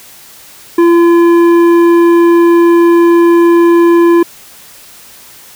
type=tone with tanh clipping; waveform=sine; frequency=340.8 Hz; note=F4; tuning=42 cents flat; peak=-5 dBFS; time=0.78-4.23 s; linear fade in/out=5 ms; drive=11 dB; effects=white hiss -36 dBFS RMS until 5.55 s

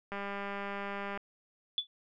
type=click train; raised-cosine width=0.5 ms; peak=-24 dBFS; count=212; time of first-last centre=0.12-1.175 s; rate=200 Hz
type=tone with exponential decay; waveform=sine; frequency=3456 Hz; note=A7; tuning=32 cents flat; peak=-24 dBFS; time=1.78-1.87 s; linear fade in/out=1 ms; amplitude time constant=19 ms
effects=none

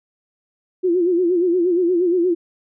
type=tone with vibrato; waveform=sine; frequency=353.1 Hz; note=F4; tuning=19 cents sharp; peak=-14 dBFS; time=0.83-2.35 s; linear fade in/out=20 ms; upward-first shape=sine; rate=8.5 Hz; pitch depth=90 cents each way; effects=none

